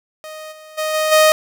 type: tone with level steps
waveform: sawtooth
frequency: 622.3 Hz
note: D#5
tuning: in tune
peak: -27 / -34 / -15 / -12 / -5 dBFS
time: 0.24-1.32 s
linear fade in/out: 0 ms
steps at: 0.51 / 0.77 / 0.93 / 1.11 s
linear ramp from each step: 20 ms
effects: none